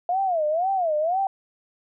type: tone with vibrato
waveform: sine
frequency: 686 Hz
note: F5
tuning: 31 cents flat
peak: -20 dBFS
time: 0.09-1.27 s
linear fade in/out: 2 ms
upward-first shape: sine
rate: 2 Hz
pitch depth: 230 cents each way
effects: none